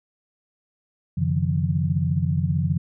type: tone cluster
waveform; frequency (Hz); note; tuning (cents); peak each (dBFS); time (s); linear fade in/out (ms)
sine; 91.4 / 137.8 / 152.7 / 171.5; F#2 / C#3 / D#3 / F3; -21 / -10 / -32 / -31; -25; 1.17-2.78; 10
effects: none